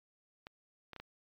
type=clicks; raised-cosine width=0.3 ms; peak=-30 dBFS; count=4; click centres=0.469 / 0.933 / 0.963 / 1 s; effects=MP3 96 kbps